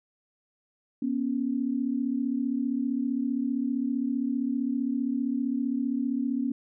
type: tone pair together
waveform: sine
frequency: 241.9 / 277.2 Hz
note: B3 / C#4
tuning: -36 / 0 cents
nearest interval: major second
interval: 236 cents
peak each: -28 dBFS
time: 1.02-6.52 s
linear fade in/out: 5 ms
effects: none